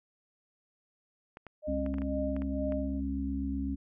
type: clicks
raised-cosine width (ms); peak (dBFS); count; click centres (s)
0.5; -30; 9; 1.371 / 1.467 / 1.863 / 1.941 / 1.984 / 2.019 / 2.365 / 2.42 / 2.722
type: tone with tremolo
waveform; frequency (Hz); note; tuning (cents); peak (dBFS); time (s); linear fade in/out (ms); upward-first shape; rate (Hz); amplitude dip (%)
sine; 610; D#5; -34; -32; 1.62-3.01; 50; sine; 2.1; 85
type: harmonic tone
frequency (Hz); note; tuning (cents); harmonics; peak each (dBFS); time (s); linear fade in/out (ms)
68; C#2; -33; 1 / 3 / 4; -35 / -38 / -33; 1.67-3.76; 20
effects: none